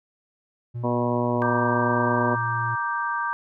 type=tone with pitch glide; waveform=triangle; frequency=119.5 to 116.43 Hz; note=A#2 to A#2; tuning=+43 to -2 cents; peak=-26 dBFS; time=0.74-2.76 s; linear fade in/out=20 ms; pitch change=-45 cents; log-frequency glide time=1.3-1.41 s
type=harmonic tone; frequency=121.2 Hz; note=B2; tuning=32 cents flat; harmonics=2 / 3 / 4 / 5 / 6 / 7 / 8 / 9; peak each=-26 / -29 / -31 / -28 / -36 / -38 / -29 / -37 dBFS; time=0.83-2.36 s; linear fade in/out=20 ms
type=chord; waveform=sine; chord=G minor; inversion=first; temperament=just; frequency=940.8 / 1176 / 1568 Hz; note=Bb5 / D6 / G6; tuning=+16 / +2 / 0 cents; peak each=-28 dBFS; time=1.42-3.33 s; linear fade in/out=0 ms
effects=none